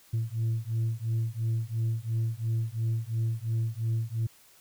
sine beating tone pair, 111.9 / 114.8 Hz, A2 / A#2, +30 / -26 cents, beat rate 2.9 Hz, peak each -28 dBFS, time 0.13-4.27 s, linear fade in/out 10 ms, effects tanh soft clip ceiling -23 dBFS + white hiss -58 dBFS RMS until 4.6 s

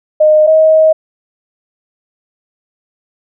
sine tone pair in turn, 615 / 631.6 Hz, D#5 / D#5, -20 / +26 cents, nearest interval unison, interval 46 cents, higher second, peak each -4 dBFS, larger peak neither, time 0.2-0.47 / 0.47-0.93 s, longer second, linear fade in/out 10 ms, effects none

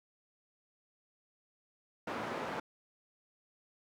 white band-pass noise, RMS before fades -39 dBFS, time 2.07-2.6 s, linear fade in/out 5 ms, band 160 to 1100 Hz, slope 12 dB/octave, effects none

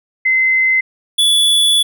sine / square tone pair in turn, 2058 / 3436 Hz, C7 / A7, -29 / -42 cents, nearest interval major sixth, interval 887 cents, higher second, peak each -10 dBFS, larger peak neither, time 0.25-0.81 / 1.18-1.83 s, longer second, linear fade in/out 10 ms, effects none

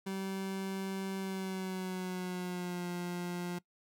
30% pulse tone with pitch glide, 192.4 to 176.43 Hz, G3 to F3, -32 to +18 cents, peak -33 dBFS, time 0.06-3.59 s, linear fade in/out 10 ms, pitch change -150 cents, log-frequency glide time 1.18-2.88 s, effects noise-tail reverb RT60 0.1 s tail -21 dB re dry

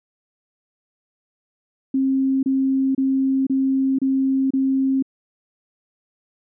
sine tone bursts, 267.2 Hz, C4, 36 cents sharp, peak -16 dBFS, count 6, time 1.94-5.025 s, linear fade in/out 5 ms, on 490 ms, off 29 ms, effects none

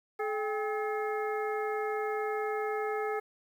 harmonic tone with a mistuned harmonic, 427.8 Hz, A4, 49 cents flat, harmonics 1 / 2 / 3 / 4 / 5, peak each -32 / -36 / -39 / -43 / -43 dBFS, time 0.19-3.2 s, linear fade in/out 10 ms, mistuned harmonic 2, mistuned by -120 cents, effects 10-bit

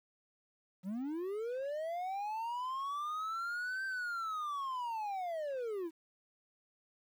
triangle linear two-way sweep, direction up then down, 175.7 to 1568 to 311.3 Hz, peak -34 dBFS, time 0.83-5.91 s, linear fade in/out 50 ms, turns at 3.85 s, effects 11-bit

